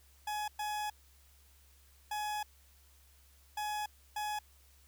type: tone bursts at uneven times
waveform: 40% pulse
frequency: 842 Hz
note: G#5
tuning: 24 cents sharp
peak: -34 dBFS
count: 5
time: 0.27-0.48 / 0.59-0.9 / 2.11-2.43 / 3.57-3.86 / 4.16-4.39 s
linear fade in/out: 5 ms
effects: added 68 Hz sine -62 dBFS peak until 4.87 s + white hiss -66 dBFS RMS until 4.87 s